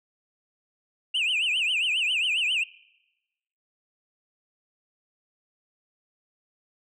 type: tone with vibrato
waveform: sine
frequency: 2726 Hz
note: F7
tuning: 43 cents flat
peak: -20 dBFS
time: 1.14-2.64 s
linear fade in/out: 10 ms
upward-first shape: triangle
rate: 7.4 Hz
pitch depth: 240 cents each way
effects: noise-tail reverb RT60 1.0 s tail -24 dB re dry + tanh soft clip ceiling -21 dBFS